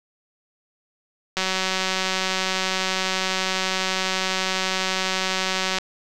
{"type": "click train", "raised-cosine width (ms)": 0.2, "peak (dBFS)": -6, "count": 831, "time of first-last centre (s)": [1.37, 5.785], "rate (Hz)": 188, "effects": []}